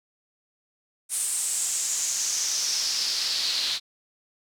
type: noise with band-pass filter sweep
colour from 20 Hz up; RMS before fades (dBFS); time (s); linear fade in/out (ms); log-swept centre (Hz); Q
pink; -27; 1.09-3.8; 50; 9100 to 4000; 4.4
effects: none